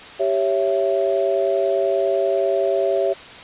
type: chord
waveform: sine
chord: C# diminished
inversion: second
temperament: equal with one note detuned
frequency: 392 / 554.4 / 664.6 Hz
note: G4 / C#5 / E5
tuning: 0 / 0 / +14 cents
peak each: -21 dBFS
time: 0.19-3.14 s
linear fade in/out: 20 ms
effects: white hiss -38 dBFS RMS until 3.43 s + resampled to 8000 Hz